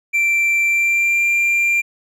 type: tone with pitch glide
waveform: triangle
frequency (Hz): 2349 to 2379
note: D7 to D7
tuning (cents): 0 to +22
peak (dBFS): -12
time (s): 0.13-1.82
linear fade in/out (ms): 20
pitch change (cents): +22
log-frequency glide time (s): 0.66-1.24
effects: none